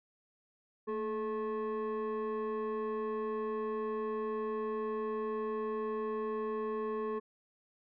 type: tone with frequency modulation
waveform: sine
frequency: 430 Hz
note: A4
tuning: 40 cents flat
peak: -31 dBFS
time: 0.87-7.2 s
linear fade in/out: 20 ms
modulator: 654 Hz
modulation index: 0.83
effects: tanh soft clip ceiling -31 dBFS